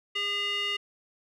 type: tone with band-pass filter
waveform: square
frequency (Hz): 406.5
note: G#4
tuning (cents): -37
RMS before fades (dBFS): -30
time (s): 0.15-0.77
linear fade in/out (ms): 10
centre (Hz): 2600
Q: 8.8
effects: none